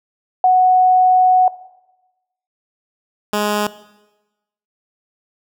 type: tone pair in turn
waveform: sine / 10% pulse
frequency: 739 / 208.5 Hz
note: F#5 / G#3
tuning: -2 / +7 cents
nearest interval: octave + minor seventh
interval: 2191 cents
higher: first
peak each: -8 dBFS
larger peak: neither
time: 0.44-1.48 / 3.33-3.67 s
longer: first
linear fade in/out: 2 ms
effects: noise-tail reverb RT60 1.0 s tail -17 dB re dry